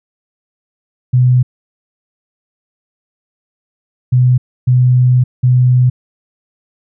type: tone bursts at uneven times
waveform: sine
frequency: 125.7 Hz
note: B2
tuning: 31 cents sharp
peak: -6 dBFS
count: 4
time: 1.13-1.43 / 4.12-4.38 / 4.67-5.24 / 5.43-5.9 s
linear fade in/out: 10 ms
effects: none

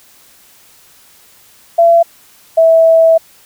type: tone pair in turn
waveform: sine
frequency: 676 / 653.7 Hz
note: E5 / E5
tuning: +43 / -15 cents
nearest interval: minor second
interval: 58 cents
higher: first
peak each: -4 dBFS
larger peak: neither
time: 1.78-2.03 / 2.57-3.18 s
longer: second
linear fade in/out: 10 ms
effects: white hiss -45 dBFS RMS until 3.45 s

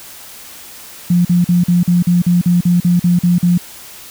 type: tone bursts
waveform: sine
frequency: 175.7 Hz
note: F3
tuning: 11 cents sharp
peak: -8 dBFS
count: 13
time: 1.1-3.578 s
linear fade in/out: 5 ms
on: 150 ms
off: 44 ms
effects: white hiss -35 dBFS RMS until 4.1 s

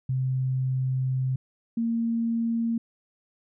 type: tone pair in turn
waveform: sine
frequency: 130.2 / 230.3 Hz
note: C3 / A#3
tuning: -8 / -21 cents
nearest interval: minor seventh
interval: 987 cents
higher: second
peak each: -23 dBFS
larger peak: neither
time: 0.09-1.36 / 1.77-2.78 s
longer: first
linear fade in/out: 5 ms
effects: none

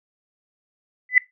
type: tone with exponential growth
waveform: sine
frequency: 2002 Hz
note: B6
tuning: 23 cents sharp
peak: -6 dBFS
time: 1.09-1.18 s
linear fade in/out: 2 ms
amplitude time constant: 18 ms
effects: noise-tail reverb RT60 0.2 s tail -21 dB re dry

